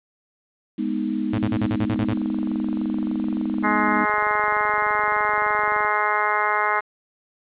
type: chord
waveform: sine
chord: G# minor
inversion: none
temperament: equal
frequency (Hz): 207.7 / 246.9 / 311.1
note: G#3 / B3 / D#4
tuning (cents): 0 / 0 / 0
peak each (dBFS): -26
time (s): 0.78-4.05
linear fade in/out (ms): 10
type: tone bursts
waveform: sawtooth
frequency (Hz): 110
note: A2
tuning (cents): 0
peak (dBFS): -18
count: 9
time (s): 1.33-2.135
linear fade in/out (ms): 5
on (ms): 53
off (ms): 41
type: click train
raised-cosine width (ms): 1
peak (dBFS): -23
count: 92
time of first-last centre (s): 1.96-5.849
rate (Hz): 23.4
type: harmonic tone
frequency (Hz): 210.3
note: G#3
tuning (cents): +22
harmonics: 2 / 3 / 4 / 5 / 6 / 7 / 8 / 9 / 10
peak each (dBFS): -31 / -31 / -25 / -25 / -25 / -28 / -30 / -30 / -28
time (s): 3.63-6.81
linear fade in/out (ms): 20
effects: resampled to 8000 Hz + 8-bit